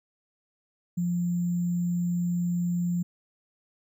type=tone with sample-and-hold; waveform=sine; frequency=174.61 Hz; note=F3; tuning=in tune; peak=-24 dBFS; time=0.97-3.03 s; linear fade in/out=10 ms; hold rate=7350 Hz; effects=none